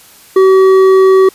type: tone with hard clipping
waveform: triangle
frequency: 380.4 Hz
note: F#4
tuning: 48 cents sharp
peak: -5 dBFS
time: 0.36-1.29 s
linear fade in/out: 5 ms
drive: 11 dB
effects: white hiss -40 dBFS RMS until 1.34 s + resampled to 32000 Hz